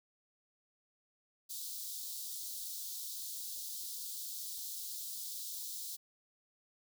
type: high-pass noise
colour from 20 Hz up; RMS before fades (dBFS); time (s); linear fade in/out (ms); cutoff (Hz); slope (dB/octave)
white; -43; 1.49-5.97; 20; 3600; 48
effects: none